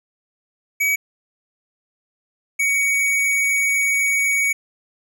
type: tone pair in turn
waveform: square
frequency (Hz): 2271 / 2246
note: C#7 / C#7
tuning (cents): +41 / +22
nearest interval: unison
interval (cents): 19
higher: first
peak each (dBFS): -17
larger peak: neither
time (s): 0.8-0.96 / 2.59-4.53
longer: second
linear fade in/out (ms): 10
effects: none